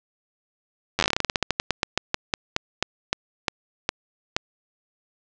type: slowing click train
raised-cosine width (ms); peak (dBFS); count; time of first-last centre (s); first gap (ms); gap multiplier
0.2; -3; 28; 0.99-4.365; 10; 1.16
effects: low-pass 7000 Hz 12 dB/octave